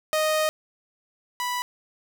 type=tone pair in turn; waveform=sawtooth; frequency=621 / 985.8 Hz; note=D#5 / B5; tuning=-3 / -3 cents; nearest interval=minor sixth; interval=800 cents; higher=second; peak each=-17 / -22 dBFS; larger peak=first; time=0.13-0.49 / 1.4-1.62 s; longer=first; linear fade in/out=0 ms; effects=none